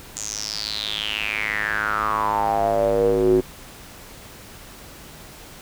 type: tone with band-pass filter sweep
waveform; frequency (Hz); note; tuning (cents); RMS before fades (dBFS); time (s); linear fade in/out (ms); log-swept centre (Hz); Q
square; 53; G#1; +36; -22; 0.16-3.41; 10; 7100 to 340; 7.5
effects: pink hiss -42 dBFS RMS until 5.61 s